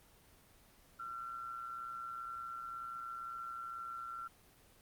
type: tone with amplitude modulation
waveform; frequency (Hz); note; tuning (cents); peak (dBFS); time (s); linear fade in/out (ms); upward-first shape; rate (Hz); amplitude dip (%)
sine; 1360; F6; -46; -39; 0.99-4.28; 10; sine; 122; 55
effects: pink hiss -64 dBFS RMS until 4.81 s + Opus 24 kbps